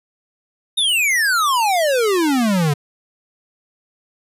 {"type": "exponential sweep", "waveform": "square", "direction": "down", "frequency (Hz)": [3746, 138.59], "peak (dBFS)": -15, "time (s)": [0.77, 2.74], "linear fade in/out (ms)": 10, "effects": ["resampled to 32000 Hz"]}